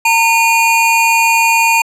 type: tone pair together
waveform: square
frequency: 913.4 / 2444 Hz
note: A#5 / D#7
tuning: -36 / -32 cents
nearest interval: octave + perfect fourth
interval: 1704 cents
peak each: -12 dBFS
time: 0.05-1.82 s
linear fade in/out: 5 ms
effects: low-pass 12000 Hz 12 dB/octave